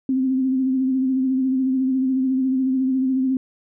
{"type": "tone with vibrato", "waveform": "sine", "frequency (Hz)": 261.6, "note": "C4", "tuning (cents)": 0, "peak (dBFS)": -17, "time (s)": [0.09, 3.37], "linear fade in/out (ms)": 2, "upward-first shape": "sine", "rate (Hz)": 14, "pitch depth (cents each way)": 35, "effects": []}